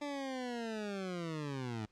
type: linear sweep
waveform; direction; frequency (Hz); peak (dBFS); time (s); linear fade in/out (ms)
20% pulse; down; 293.7 to 104.4; -33; 0.01-1.86; 10
effects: pink hiss -73 dBFS RMS until 1.91 s + low-pass 6000 Hz 12 dB/octave